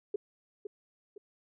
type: tone with echo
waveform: sine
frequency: 409.6 Hz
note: G#4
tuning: 24 cents flat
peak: -28 dBFS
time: 0.14-0.16 s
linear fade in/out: 5 ms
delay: 510 ms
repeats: 2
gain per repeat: -8 dB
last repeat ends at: 1.18 s
effects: none